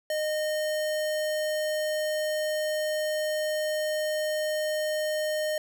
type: tone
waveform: square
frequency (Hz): 614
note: D#5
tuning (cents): -23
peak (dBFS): -27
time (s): 0.1-5.58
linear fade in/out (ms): 2
effects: none